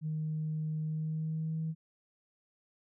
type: tone with pitch glide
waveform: sine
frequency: 155.56 to 159.93 Hz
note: D#3 to D#3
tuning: 0 to +48 cents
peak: -31 dBFS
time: 0.01-1.75 s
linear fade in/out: 50 ms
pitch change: +48 cents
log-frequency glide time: 0.83-1.62 s
effects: tanh soft clip ceiling -27 dBFS